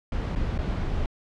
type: noise with dropouts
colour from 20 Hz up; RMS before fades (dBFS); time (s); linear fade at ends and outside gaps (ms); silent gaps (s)
brown; -27; 0.12-1.06; 2; 0.352-0.358 / 0.579-0.588
effects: low-pass 4000 Hz 12 dB/octave